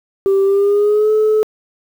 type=tone with pitch glide; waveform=sine; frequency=390.7 to 431 Hz; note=G4 to A4; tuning=-6 to -36 cents; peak=-8 dBFS; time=0.26-1.43 s; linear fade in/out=0 ms; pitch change=+170 cents; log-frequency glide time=0.44-1.11 s; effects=tanh soft clip ceiling -8 dBFS + 7-bit